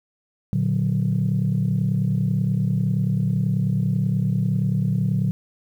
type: chord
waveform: sine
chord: Bb augmented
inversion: none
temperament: equal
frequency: 116.54 / 146.83 / 185 Hz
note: Bb2 / D3 / F#3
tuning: 0 / 0 / 0 cents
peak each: -22 / -22 / -22 dBFS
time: 0.53-5.31 s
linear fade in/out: 0 ms
effects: tanh soft clip ceiling -12 dBFS + 9-bit